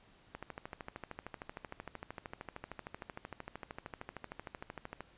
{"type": "click train", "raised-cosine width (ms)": 0.5, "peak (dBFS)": -27, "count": 62, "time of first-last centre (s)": [0.35, 5.006], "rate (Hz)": 13.1, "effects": ["pink hiss -64 dBFS RMS until 5.17 s", "resampled to 8000 Hz"]}